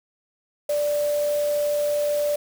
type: tone in noise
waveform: sine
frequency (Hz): 587.3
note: D5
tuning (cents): 0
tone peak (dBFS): -20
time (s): 0.69-2.36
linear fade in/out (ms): 5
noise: white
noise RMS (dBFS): -37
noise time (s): 0.69-2.36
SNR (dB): +14
effects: none